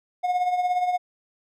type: tone with tremolo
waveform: triangle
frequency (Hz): 722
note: F#5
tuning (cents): -43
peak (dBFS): -16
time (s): 0.23-0.98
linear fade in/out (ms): 20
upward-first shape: triangle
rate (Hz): 17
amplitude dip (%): 65
effects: none